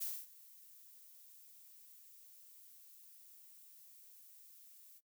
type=noise with ADSR envelope; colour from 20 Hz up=violet; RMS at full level=-39 dBFS; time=0-5.01 s; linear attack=20 ms; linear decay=240 ms; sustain=-21 dB; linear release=43 ms; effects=noise-tail reverb RT60 0.1 s tail -19 dB re dry